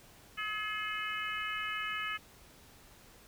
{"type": "harmonic tone", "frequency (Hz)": 425.8, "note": "G#4", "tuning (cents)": 43, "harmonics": [3, 4, 5, 6, 7], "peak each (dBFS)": [-39, -40, -41, -42, -42], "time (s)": [0.37, 2.18], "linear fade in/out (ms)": 20, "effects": ["pink hiss -58 dBFS RMS until 3.27 s"]}